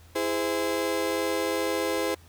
35% pulse chord, E augmented, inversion none, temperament just, 329.6 / 412 / 515 Hz, E4 / G#4 / B#4, 0 / -14 / -28 cents, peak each -29 / -29 / -27 dBFS, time 0.15-2.15 s, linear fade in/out 10 ms, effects added 84 Hz sine -51 dBFS peak until 2.28 s + pink hiss -57 dBFS RMS until 2.28 s

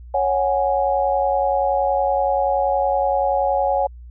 sine chord, C# suspended fourth, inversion none, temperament equal, 554.4 / 740 / 830.6 Hz, C#5 / F#5 / G#5, 0 / 0 / 0 cents, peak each -20 / -21 / -21 dBFS, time 0.14-3.87 s, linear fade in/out 5 ms, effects added 60 Hz sine -36 dBFS peak until 4.1 s

